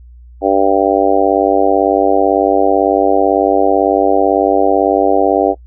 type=harmonic tone; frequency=98 Hz; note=G2; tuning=in tune; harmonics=3 / 4 / 5 / 6 / 7 / 8; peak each=-16 / -16 / -16 / -16 / -16 / -16 dBFS; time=0.41-5.55 s; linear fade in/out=50 ms; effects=noise-tail reverb RT60 0.1 s tail -21 dB re dry + added 60 Hz sine -35 dBFS peak until 5.66 s